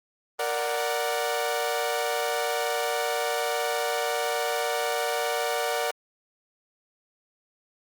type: chord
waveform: sawtooth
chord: Bb augmented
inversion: none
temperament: equal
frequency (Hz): 466.2 / 587.3 / 740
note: Bb4 / D5 / F#5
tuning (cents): 0 / 0 / 0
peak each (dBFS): -26 / -26 / -26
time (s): 0.39-5.91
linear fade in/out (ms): 5
effects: Opus 24 kbps